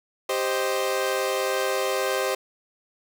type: chord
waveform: sawtooth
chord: C minor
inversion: second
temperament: equal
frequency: 392 / 523.3 / 622.3 Hz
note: G4 / C5 / Eb5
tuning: 0 / 0 / 0 cents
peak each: -24 / -22 / -26 dBFS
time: 0.29-2.35 s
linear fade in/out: 5 ms
effects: none